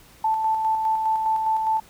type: tone with tremolo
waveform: sine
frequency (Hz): 880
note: A5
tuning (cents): 0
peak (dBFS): -18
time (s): 0.24-1.8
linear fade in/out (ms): 5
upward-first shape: square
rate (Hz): 4.9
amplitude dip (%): 35
effects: pink hiss -51 dBFS RMS until 1.89 s

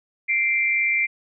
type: tone pair together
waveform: sine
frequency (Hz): 2093 / 2349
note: C7 / D7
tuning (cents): 0 / 0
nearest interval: major second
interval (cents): 200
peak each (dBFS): -21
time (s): 0.28-1.07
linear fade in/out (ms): 20
effects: none

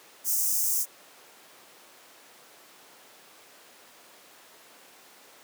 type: high-pass noise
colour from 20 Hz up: white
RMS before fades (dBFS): -26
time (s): 0.24-0.86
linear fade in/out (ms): 50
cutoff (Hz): 5700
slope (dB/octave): 48
effects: pink hiss -52 dBFS RMS until 5.43 s + high-pass 400 Hz 12 dB/octave

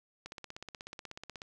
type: click train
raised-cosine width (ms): 0.2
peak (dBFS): -26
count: 20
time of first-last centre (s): 0.26-1.419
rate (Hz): 16.4
effects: none

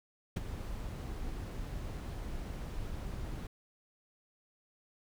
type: noise with ADSR envelope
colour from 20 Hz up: brown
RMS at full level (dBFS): -29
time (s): 0.36-3.47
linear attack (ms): 10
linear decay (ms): 17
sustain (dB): -11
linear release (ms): 4
effects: none

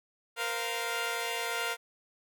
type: chord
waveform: 10% pulse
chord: Bb suspended second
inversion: none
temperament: equal with one note detuned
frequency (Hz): 466.2 / 515.5 / 698.5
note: Bb4 / C5 / F5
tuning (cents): 0 / -26 / 0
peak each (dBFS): -26 / -31 / -27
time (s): 0.36-1.77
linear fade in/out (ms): 50
effects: none

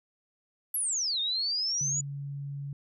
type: exponential two-way sweep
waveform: sine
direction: down then up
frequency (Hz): 11820 to 3626 to 6970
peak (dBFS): -27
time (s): 0.74-2.01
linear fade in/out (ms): 5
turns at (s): 1.2
type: tone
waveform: sine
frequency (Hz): 141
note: C#3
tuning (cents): +30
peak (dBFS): -34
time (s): 1.81-2.73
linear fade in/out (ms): 2
effects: none

